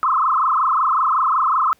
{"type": "tone with frequency modulation", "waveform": "sine", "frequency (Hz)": 1174.7, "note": "D6", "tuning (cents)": 0, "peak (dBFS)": -14, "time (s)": [0.03, 1.73], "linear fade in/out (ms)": 0, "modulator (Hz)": 25.4, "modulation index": 5.9, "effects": ["pink hiss -58 dBFS RMS until 1.79 s"]}